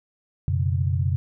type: chord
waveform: sine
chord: F# suspended fourth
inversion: none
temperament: equal with one note detuned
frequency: 90.7 / 123.47 / 138.59 Hz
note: F#2 / B2 / C#3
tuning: -34 / 0 / 0 cents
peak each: -22 / -26 / -26 dBFS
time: 0.48-1.16 s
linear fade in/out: 0 ms
effects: none